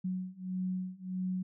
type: beating tone pair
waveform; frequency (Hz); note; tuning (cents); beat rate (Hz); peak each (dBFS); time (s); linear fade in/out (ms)
sine; 183.9 / 185.5; F#3 / F#3; -10 / +5; 1.6; -37 / -36; 0.04-1.43; 10
effects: none